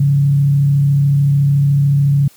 sine tone with frequency modulation, 141.1 Hz, C#3, 31 cents sharp, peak -9 dBFS, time 0-2.28 s, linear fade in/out 5 ms, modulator 33.8 Hz, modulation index 0.28, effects white hiss -47 dBFS RMS until 2.36 s

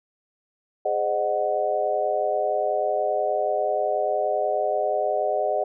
sine chord, Ab dominant seventh, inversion none, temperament equal with one note detuned, 415.3 / 523.3 / 613.7 / 740 Hz, Ab4 / C5 / Eb5 / Gb5, 0 / 0 / -24 / 0 cents, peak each -29 / -29 / -24 / -26 dBFS, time 0.85-5.64 s, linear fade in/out 5 ms, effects none

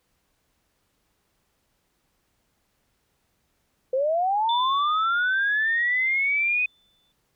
sine linear sweep, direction up, 504 to 2518 Hz, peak -20 dBFS, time 3.93-6.66 s, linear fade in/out 5 ms
sine tone with exponential decay, 3520 Hz, A7, in tune, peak -26 dBFS, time 4.49-7.12 s, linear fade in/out 2 ms, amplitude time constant 570 ms
effects pink hiss -71 dBFS RMS until 7.35 s

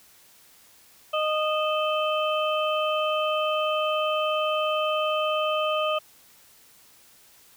harmonic tone with a mistuned harmonic, 617 Hz, D#5, 15 cents flat, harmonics 1 / 2 / 4 / 5, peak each -25 / -27 / -33 / -32 dBFS, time 1.13-5.99 s, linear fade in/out 10 ms, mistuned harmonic 4, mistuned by +100 cents, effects white hiss -55 dBFS RMS until 7.56 s

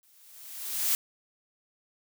blue noise with exponential growth, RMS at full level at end -24 dBFS, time 0.03-0.95 s, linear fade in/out 0 ms, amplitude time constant 200 ms, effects none

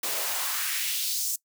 white noise with high-pass filter sweep, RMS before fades -29 dBFS, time 0.03-1.36 s, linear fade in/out 5 ms, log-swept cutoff 370 to 7300 Hz, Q 1.7, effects noise-tail reverb RT60 0.1 s tail -22 dB re dry

